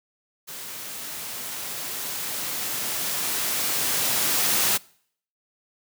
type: noise with level ramp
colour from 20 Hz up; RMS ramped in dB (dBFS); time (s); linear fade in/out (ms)
white; -37 to -21; 0.47-4.78; 20
effects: noise-tail reverb RT60 0.6 s tail -24 dB re dry + high-pass 100 Hz 12 dB/octave